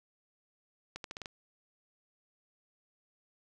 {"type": "accelerating click train", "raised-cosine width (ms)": 0.2, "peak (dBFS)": -23, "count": 6, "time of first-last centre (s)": [0.96, 1.258], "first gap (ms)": 82, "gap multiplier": 0.84, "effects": []}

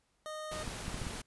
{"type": "tone", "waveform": "25% pulse", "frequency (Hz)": 617, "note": "D#5", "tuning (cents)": -15, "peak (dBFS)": -36, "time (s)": [0.26, 0.63], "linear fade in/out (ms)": 0}
{"type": "noise", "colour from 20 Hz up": "pink", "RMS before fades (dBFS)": -42, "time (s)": [0.51, 1.22], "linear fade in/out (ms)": 10}
{"type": "clicks", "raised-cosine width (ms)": 5, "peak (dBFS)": -27, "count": 5, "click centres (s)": [0.678, 0.881, 0.944, 1.017, 1.068]}
{"effects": ["pink hiss -75 dBFS RMS until 1.26 s", "resampled to 24000 Hz"]}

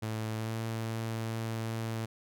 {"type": "tone with pitch glide", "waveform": "sawtooth", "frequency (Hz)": [110, 112.83], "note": ["A2", "A2"], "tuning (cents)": [0, 44], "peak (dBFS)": -29, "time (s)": [0.02, 2.06], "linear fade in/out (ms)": 10, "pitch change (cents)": 44, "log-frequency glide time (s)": [0.35, 0.58], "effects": []}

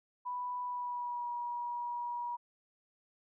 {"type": "tone with pitch glide", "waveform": "sine", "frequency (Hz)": [987.8, 960.8], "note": ["B5", "B5"], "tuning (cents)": [0, -48], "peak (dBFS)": -35, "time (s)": [0.25, 2.37], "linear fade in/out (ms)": 20, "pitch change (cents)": -48, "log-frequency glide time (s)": [0.63, 1.29], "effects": []}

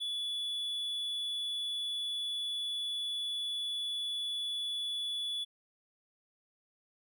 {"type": "tone", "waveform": "triangle", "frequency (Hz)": 3430, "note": "A7", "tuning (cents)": -45, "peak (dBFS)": -32, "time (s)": [0, 5.45], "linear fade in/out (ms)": 20, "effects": []}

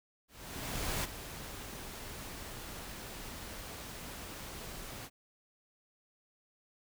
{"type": "noise with ADSR envelope", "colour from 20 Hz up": "pink", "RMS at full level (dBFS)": -34, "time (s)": [0.28, 5.1], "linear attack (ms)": 760, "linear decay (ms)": 19, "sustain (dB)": -11, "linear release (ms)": 54, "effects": []}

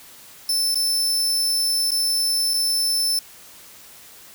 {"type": "tone with dropouts", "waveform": "sawtooth", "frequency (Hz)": 5290, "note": "E8", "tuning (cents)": 5, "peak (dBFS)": -16, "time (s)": [0.49, 3.19], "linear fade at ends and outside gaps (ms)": 2, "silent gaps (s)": [[0.745, 0.755], [1.907, 1.917], [2.537, 2.54]], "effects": ["white hiss -45 dBFS RMS until 4.34 s"]}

